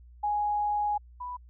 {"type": "tone pair in turn", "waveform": "sine", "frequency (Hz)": [831, 988.2], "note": ["G#5", "B5"], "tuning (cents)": [1, 1], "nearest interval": "minor third", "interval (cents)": 300, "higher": "second", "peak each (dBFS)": [-25, -34], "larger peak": "first", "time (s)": [[0.23, 0.98], [1.2, 1.37]], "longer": "first", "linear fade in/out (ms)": 10, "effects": ["added 60 Hz sine -49 dBFS peak until 1.49 s"]}